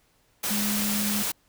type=tone in noise; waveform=sine; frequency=207.3 Hz; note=G#3; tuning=3 cents flat; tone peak=-27 dBFS; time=0.5-1.23 s; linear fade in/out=10 ms; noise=white; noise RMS=-28 dBFS; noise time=0.43-1.32 s; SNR=-2 dB; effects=pink hiss -65 dBFS RMS until 1.48 s